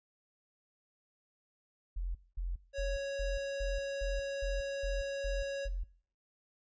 sine tone bursts, 43.65 Hz, F1, in tune, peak -33 dBFS, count 10, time 1.96-5.84 s, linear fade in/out 10 ms, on 190 ms, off 220 ms
square tone, 554.4 Hz, C#5, in tune, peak -36 dBFS, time 2.73-5.69 s, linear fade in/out 50 ms
effects noise-tail reverb RT60 0.5 s tail -19 dB re dry + resampled to 16000 Hz

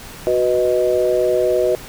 sine chord, B major, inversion second, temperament equal, 370 / 493.9 / 622.3 Hz, F#4 / B4 / D#5, 0 / 0 / 0 cents, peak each -18 dBFS, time 0.27-1.75 s, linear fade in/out 0 ms, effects pink hiss -36 dBFS RMS until 1.88 s

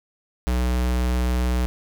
square tone, 61.74 Hz, B1, in tune, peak -20 dBFS, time 0.47-1.66 s, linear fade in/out 0 ms, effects none

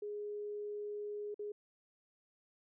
sine tone with dropouts, 415.3 Hz, G#4, in tune, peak -39 dBFS, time 0.02-1.52 s, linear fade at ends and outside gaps 5 ms, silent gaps 1.344-1.392 s, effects none

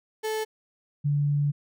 35% pulse / sine tone pair in turn, 435.7 / 144.81 Hz, A4 / D3, -17 / -24 cents, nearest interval octave + perfect fifth, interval 1907 cents, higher first, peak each -25 / -21 dBFS, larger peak second, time 0.23-0.45 / 1.04-1.52 s, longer second, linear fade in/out 20 ms, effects none

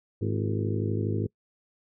harmonic tone with a mistuned harmonic, 52.4 Hz, G#1, 16 cents sharp, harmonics 2 / 3 / 4 / 5 / 6 / 7 / 8 / 9, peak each -28 / -36 / -35 / -36 / -35 / -36 / -36 / -41 dBFS, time 0.21-1.27 s, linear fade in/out 10 ms, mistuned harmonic 6, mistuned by +99 cents, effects noise-tail reverb RT60 0.1 s tail -24 dB re dry

